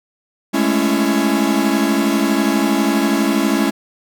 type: chord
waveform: 45% pulse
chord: A major seventh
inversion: third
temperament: equal with one note detuned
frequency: 207.7 / 220 / 277.2 / 335.4 Hz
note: G#3 / A3 / C#4 / E4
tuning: 0 / 0 / 0 / +30 cents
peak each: -20 / -21 / -18 / -20 dBFS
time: 0.53-3.71 s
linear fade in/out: 20 ms
effects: none